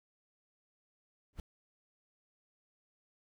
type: noise with exponential growth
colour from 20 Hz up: brown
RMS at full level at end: -39 dBFS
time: 1.33-1.4 s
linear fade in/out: 1 ms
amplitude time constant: 15 ms
effects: none